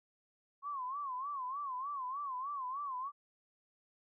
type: tone with vibrato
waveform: sine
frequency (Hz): 1080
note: C#6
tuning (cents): -45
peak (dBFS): -37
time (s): 0.62-3.12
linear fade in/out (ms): 50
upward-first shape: sine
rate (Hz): 3.3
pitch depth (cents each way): 140
effects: none